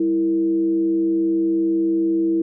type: tone with frequency modulation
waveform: sine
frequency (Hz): 329.6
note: E4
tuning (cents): 0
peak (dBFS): -16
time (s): 0-2.42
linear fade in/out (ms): 5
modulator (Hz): 132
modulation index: 0.33
effects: none